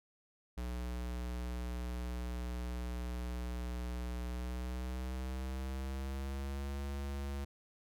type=tone with pitch glide; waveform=square; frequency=60.8 to 69.84 Hz; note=B1 to C#2; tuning=-26 to +14 cents; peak=-38 dBFS; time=0.57-7.45 s; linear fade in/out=10 ms; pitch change=+240 cents; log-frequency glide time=4.26-6.8 s; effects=none